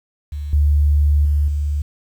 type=tone with level steps; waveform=sine; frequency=73.3 Hz; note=D2; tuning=3 cents flat; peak=-23 / -11 / -13 / -17 dBFS; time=0.32-1.82 s; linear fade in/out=5 ms; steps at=0.53 / 1.25 / 1.48 s; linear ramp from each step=2 ms; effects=8-bit